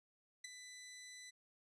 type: tone with ADSR envelope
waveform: 15% pulse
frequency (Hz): 1995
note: B6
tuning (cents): +17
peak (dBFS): -37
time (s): 0.44-1.31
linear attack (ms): 7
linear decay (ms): 14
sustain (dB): -9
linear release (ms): 17
effects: resampled to 22050 Hz